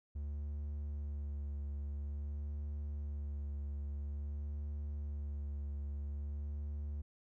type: tone with vibrato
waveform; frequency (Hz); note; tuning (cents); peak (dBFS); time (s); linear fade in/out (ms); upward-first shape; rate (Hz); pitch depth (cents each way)
triangle; 72.3; D2; -27; -36; 0.15-7.02; 10; sine; 0.49; 20
effects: none